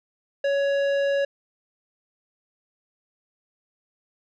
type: tone with tanh clipping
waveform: sine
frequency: 559 Hz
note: C#5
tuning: 14 cents sharp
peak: -22 dBFS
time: 0.44-1.25 s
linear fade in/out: 5 ms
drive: 13 dB
effects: none